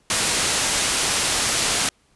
white low-pass noise, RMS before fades -21 dBFS, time 0.1-1.89 s, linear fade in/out 2 ms, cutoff 10000 Hz, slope 12 dB/octave, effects pink hiss -61 dBFS RMS until 2.15 s + resampled to 24000 Hz

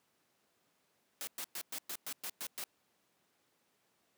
white noise bursts, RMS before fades -41 dBFS, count 9, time 1.21-2.639 s, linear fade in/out 0 ms, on 61 ms, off 110 ms, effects pink hiss -75 dBFS RMS until 4.17 s + high-pass 200 Hz 12 dB/octave

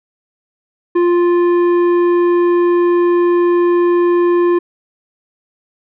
triangle tone with tanh clipping, 349.2 Hz, F4, in tune, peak -11 dBFS, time 0.95-4.59 s, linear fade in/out 10 ms, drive 14 dB, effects none

